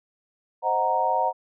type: chord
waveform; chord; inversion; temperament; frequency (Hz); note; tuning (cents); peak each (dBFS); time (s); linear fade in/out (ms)
sine; C half-diminished seventh; none; equal; 523.3 / 622.3 / 740 / 932.3; C5 / Eb5 / Gb5 / Bb5; 0 / 0 / 0 / 0; -29 / -29 / -25 / -23; 0.62-1.33; 50
effects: none